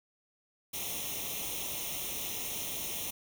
white noise with comb filter, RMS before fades -37 dBFS, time 0.73-3.11 s, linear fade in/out 10 ms, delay 0.32 ms, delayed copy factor +0.8, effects none

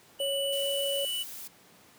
square tone, 2963 Hz, F#7, 2 cents sharp, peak -31 dBFS, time 0.19-1.24 s, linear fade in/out 20 ms
sine tone with pitch glide, 555 to 558.5 Hz, C#5 to C#5, +2 to +13 cents, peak -30 dBFS, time 0.2-1.05 s, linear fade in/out 2 ms, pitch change +11 cents, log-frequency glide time 0.42-0.69 s
blue noise, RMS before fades -42 dBFS, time 0.52-1.48 s, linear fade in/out 10 ms
effects pink hiss -57 dBFS RMS until 1.98 s + high-pass 150 Hz 12 dB/octave

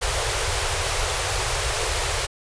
pink band-stop noise, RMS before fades -24 dBFS, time 0.01-2.27 s, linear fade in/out 20 ms, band 120 to 390 Hz, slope 48 dB/octave, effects resampled to 22050 Hz

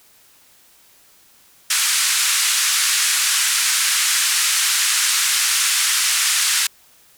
white band-pass noise, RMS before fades -18 dBFS, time 1.7-6.67 s, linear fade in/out 5 ms, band 1300 to 10000 Hz, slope 24 dB/octave, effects white hiss -52 dBFS RMS until 7.17 s

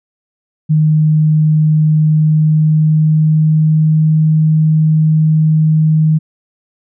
sine tone with pitch glide, 154.6 to 156.4 Hz, D#3 to D#3, -11 to +9 cents, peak -7 dBFS, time 0.69-6.19 s, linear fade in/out 20 ms, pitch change +20 cents, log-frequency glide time 2.01-4.2 s, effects none

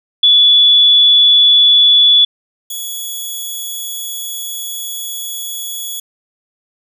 sine / 10% pulse tone pair in turn, 3434 / 3381 Hz, A7 / G#7, -43 / +30 cents, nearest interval unison, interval 27 cents, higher first, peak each -5 / -14 dBFS, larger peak first, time 0.23-2.25 / 2.7-6 s, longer second, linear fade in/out 5 ms, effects none

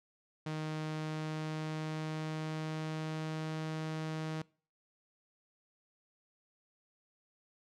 sawtooth tone with pitch glide, 155.56 to 157.64 Hz, D#3 to D#3, 0 to +23 cents, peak -32 dBFS, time 0.46-4.42 s, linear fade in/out 5 ms, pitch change +23 cents, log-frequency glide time 0.95-3.78 s, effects noise-tail reverb RT60 0.4 s tail -23 dB re dry + low-pass 6000 Hz 12 dB/octave

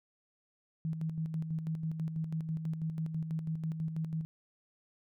sine tone with tremolo, 160.1 Hz, D#3, 50 cents sharp, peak -31 dBFS, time 0.85-4.25 s, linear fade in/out 0 ms, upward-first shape square, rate 6.1 Hz, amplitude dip 50%, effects none

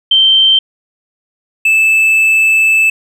sine / triangle tone pair in turn, 3125 / 2628 Hz, G7 / E7, -6 / -6 cents, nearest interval minor third, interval 300 cents, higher first, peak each -5 dBFS, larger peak neither, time 0.11-0.59 / 1.65-2.9 s, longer second, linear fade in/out 5 ms, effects none

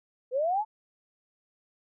sine linear sweep, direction up, 480.2 to 890 Hz, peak -24 dBFS, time 0.31-0.65 s, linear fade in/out 50 ms, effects none

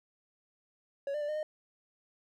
triangle tone with pitch steps, 558 / 596 / 587 / 609 / 614 Hz, C#5 / D5 / D5 / D#5 / D#5, +11 / +25 / -1 / -37 / -23 cents, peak -30 dBFS, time 1.07-1.43 s, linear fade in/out 2 ms, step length 72 ms, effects none

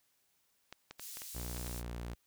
clicks, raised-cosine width 0.2 ms, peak -28 dBFS, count 7, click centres 0.726 / 0.91 / 0.996 / 1.171 / 1.219 / 1.569 / 1.668 s
pink high-pass noise, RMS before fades -47 dBFS, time 0.98-1.83 s, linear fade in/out 50 ms, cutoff 6000 Hz, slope 12 dB/octave
sawtooth tone with pitch glide, 60.5 to 59.05 Hz, B1 to A#1, -35 to +23 cents, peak -36 dBFS, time 1.34-2.15 s, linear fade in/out 20 ms, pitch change -42 cents, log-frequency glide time 1.61-1.98 s
effects white hiss -75 dBFS RMS until 2.26 s

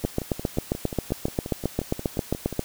two click trains, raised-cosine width 2 ms, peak -18 / -9 dBFS, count 15 / 20, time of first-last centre 0.04-2.527 / 0.05-2.594 s, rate 5.63 / 7.47 Hz, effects white hiss -43 dBFS RMS until 2.64 s

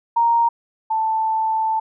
sine tone pair in turn, 932.3 / 882.7 Hz, A#5 / A5, 0 / +5 cents, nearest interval minor second, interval 95 cents, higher first, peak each -13 / -17 dBFS, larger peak first, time 0.16-0.49 / 0.9-1.8 s, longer second, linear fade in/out 10 ms, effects none

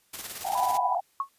white noise with tremolo, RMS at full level -36 dBFS, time 0.13-0.78 s, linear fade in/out 10 ms, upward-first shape square, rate 18 Hz, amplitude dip 45%
white band-pass noise, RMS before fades -28 dBFS, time 0.44-1.01 s, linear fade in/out 20 ms, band 700 to 820 Hz, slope 96 dB/octave
sine tone, 989 Hz, B5, 2 cents sharp, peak -26 dBFS, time 0.55-0.95 s, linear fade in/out 2 ms
sine tone with exponential decay, 1100 Hz, C#6, 14 cents flat, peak -21 dBFS, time 1.2-1.29 s, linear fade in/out 2 ms, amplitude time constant 19 ms
effects white hiss -66 dBFS RMS until 1.38 s + resampled to 32000 Hz

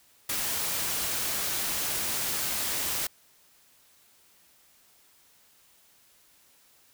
white noise, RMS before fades -30 dBFS, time 0.29-3.07 s, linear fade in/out 5 ms, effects white hiss -61 dBFS RMS until 6.93 s

